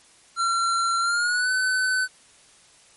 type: tone with pitch glide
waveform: square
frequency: 1364 to 1513.5 Hz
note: F6 to F#6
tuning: -41 to +39 cents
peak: -21 dBFS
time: 0.36-2.08 s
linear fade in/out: 50 ms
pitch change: +180 cents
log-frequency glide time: 1-1.52 s
effects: white hiss -54 dBFS RMS until 2.96 s + MP3 48 kbps